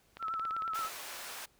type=click train; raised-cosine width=0.3 ms; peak=-29 dBFS; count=13; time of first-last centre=0.17-0.848 s; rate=17.7 Hz
type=tone with vibrato; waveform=sine; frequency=1318 Hz; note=E6; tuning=1 cent flat; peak=-33 dBFS; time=0.19-0.9 s; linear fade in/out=50 ms; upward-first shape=sine; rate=8.8 Hz; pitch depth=44 cents each way
type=high-pass noise; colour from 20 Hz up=pink; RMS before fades=-44 dBFS; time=0.74-1.46 s; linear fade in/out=10 ms; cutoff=750 Hz; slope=12 dB/octave
effects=pink hiss -68 dBFS RMS until 1.59 s